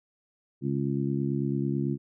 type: harmonic tone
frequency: 69.1 Hz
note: C#2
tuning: 5 cents flat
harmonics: 2 / 3 / 4 / 5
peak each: -29 / -31 / -32 / -33 dBFS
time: 0.61-1.98 s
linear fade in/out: 50 ms
effects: none